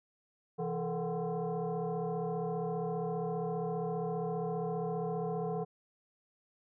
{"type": "tone with frequency modulation", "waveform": "sine", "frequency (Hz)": 132.5, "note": "C3", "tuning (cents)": 22, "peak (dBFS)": -32, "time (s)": [0.58, 5.65], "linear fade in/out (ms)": 20, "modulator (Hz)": 300, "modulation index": 2.1, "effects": []}